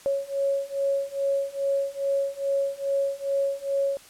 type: beating tone pair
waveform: sine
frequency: 552 / 554.4 Hz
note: C#5 / C#5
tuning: -7 / 0 cents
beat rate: 2.4 Hz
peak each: -27 / -26 dBFS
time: 0.06-3.97 s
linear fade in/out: 0 ms
effects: white hiss -50 dBFS RMS until 4.09 s + low-pass 11000 Hz 12 dB/octave